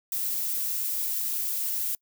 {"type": "noise", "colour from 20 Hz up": "violet", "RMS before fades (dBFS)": -29, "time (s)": [0.12, 1.95], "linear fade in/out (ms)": 2, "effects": ["noise-tail reverb RT60 0.1 s tail -26 dB re dry"]}